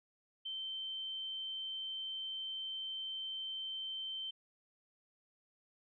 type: tone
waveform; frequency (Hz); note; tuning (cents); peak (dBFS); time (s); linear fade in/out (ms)
sine; 3106; G7; -17; -39; 0.45-4.31; 10
effects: none